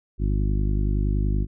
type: harmonic tone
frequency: 50.6 Hz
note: G#1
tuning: 44 cents flat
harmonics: 1 / 2 / 3 / 4 / 5 / 6 / 7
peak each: -21 / -27 / -31 / -33 / -35 / -37 / -38 dBFS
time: 0.18-1.47 s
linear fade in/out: 50 ms
effects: none